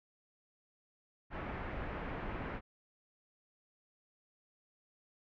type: low-pass noise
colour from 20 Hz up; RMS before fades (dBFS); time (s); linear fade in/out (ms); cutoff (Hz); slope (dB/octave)
pink; -41; 1.3-2.61; 50; 2200; 24
effects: none